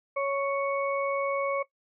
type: harmonic tone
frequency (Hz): 555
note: C#5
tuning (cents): +2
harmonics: 1 / 2 / 4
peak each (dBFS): -27 / -31 / -35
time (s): 0.16-1.63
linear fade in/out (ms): 10
effects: noise-tail reverb RT60 0.1 s tail -17 dB re dry